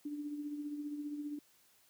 sine tone with tremolo, 293.7 Hz, D4, in tune, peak -36 dBFS, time 0.05-1.39 s, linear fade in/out 5 ms, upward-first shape triangle, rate 15 Hz, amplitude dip 55%, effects white hiss -68 dBFS RMS until 1.89 s + high-pass 80 Hz 12 dB/octave

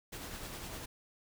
pink noise with tremolo, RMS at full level -43 dBFS, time 0.12-0.86 s, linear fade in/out 10 ms, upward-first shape sine, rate 9.9 Hz, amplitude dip 30%, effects none

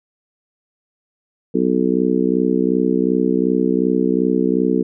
harmonic tone, 62.7 Hz, B1, 27 cents sharp, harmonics 3 / 4 / 5 / 6 / 7, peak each -21 / -19 / -20 / -22 / -21 dBFS, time 1.54-4.83 s, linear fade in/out 10 ms, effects none

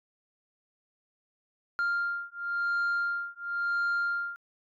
sine beating tone pair, 1396.9 / 1397.86 Hz, F6 / F6, 0 / +1 cents, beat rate 0.96 Hz, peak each -29 / -29 dBFS, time 1.79-4.36 s, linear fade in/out 0 ms, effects tanh soft clip ceiling -24 dBFS

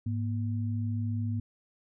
sine tone pair together, 104.6 / 238.5 Hz, G#2 / A#3, +13 / +40 cents, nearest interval octave + major second, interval 1427 cents, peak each -29 / -35 dBFS, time 0.06-1.4 s, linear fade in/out 5 ms, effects none

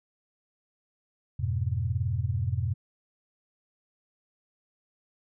sine chord, F diminished, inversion none, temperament just, 87.31 / 104.77 / 125.72 Hz, F2 / Ab2 / Cb3, 0 / +16 / +31 cents, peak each -30 dBFS, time 1.39-2.74 s, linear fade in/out 10 ms, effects none

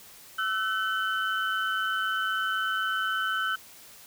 sine tone cluster, 1318 / 1514 / 3034 Hz, E6 / F#6 / F#7, -1 / +39 / +43 cents, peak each -30 / -28 / -35 dBFS, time 0.38-3.56 s, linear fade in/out 10 ms, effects white hiss -50 dBFS RMS until 4.06 s

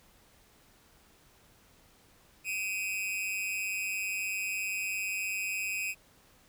45% pulse tone with amplitude modulation, 2513 Hz, D#7, 17 cents sharp, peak -28 dBFS, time 2.44-5.95 s, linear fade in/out 50 ms, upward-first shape sine, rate 197 Hz, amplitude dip 85%, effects pink hiss -62 dBFS RMS until 6.48 s

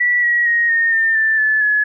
sine tone with pitch steps, 1952 / 1914 / 1876.8 / 1840.3 / 1804.5 / 1769.4 / 1735 / 1701.3 Hz, B6 / A#6 / A#6 / A#6 / A6 / A6 / A6 / G#6, -21 / +45 / +11 / -23 / +43 / +9 / -25 / +41 cents, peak -12 dBFS, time 0-1.84 s, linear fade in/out 10 ms, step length 230 ms, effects none

